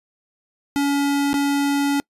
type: tone with dropouts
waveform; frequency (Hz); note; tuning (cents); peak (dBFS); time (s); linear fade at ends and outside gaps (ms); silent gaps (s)
square; 282.9; C#4; +35; -18; 0.76-2; 0; 1.331-1.341
effects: noise-tail reverb RT60 0.1 s tail -26 dB re dry + resampled to 32000 Hz